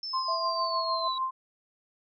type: linear sweep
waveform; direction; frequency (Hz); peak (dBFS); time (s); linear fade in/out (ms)
sine; down; 5330 to 3876; -33; 0.03-1.18; 2
type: tone with tremolo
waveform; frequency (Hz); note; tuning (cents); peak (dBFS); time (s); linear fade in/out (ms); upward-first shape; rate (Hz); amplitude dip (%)
sine; 1046.5; C6; 0; -25; 0.13-1.31; 10; triangle; 6.6; 65
type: tone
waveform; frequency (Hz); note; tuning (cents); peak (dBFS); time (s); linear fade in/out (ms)
sine; 659.3; E5; 0; -33; 0.28-1.08; 5
effects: none